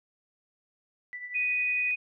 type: tone with tremolo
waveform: sine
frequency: 1975.5 Hz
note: B6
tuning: in tune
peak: -34 dBFS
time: 1.13-1.91 s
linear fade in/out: 0 ms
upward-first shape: triangle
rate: 11 Hz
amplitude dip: 65%
type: tone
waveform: sine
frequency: 2489 Hz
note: D#7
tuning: in tune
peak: -25 dBFS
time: 1.34-1.96 s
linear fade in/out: 20 ms
effects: none